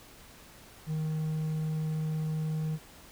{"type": "tone", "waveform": "triangle", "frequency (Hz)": 156.4, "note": "D#3", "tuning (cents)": 9, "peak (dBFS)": -27, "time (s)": [0.86, 2.79], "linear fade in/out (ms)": 50, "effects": ["pink hiss -53 dBFS RMS until 3.11 s"]}